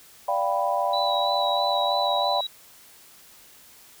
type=chord; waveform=sine; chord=G dominant seventh; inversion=second; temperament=equal with one note detuned; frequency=585 / 698.5 / 784 / 987.8 Hz; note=D5 / F5 / G5 / B5; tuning=-7 / 0 / 0 / 0 cents; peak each=-27 dBFS; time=0.28-2.41 s; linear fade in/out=5 ms
type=tone with vibrato; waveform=sine; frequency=3922 Hz; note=B7; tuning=13 cents flat; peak=-27 dBFS; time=0.93-2.47 s; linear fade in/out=5 ms; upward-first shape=sine; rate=3.1 Hz; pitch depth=23 cents each way
effects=white hiss -51 dBFS RMS until 4 s